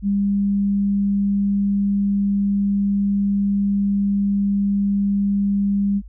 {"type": "tone", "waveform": "sine", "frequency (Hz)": 200.1, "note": "G3", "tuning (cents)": 36, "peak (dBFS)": -16, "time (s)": [0.02, 6.02], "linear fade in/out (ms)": 50, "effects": ["added 50 Hz sine -36 dBFS peak until 6.08 s"]}